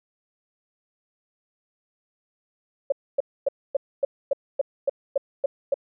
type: tone bursts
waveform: sine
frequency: 554.4 Hz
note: C#5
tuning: in tune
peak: -17 dBFS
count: 11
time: 2.9-5.742 s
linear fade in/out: 5 ms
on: 22 ms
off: 260 ms
effects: none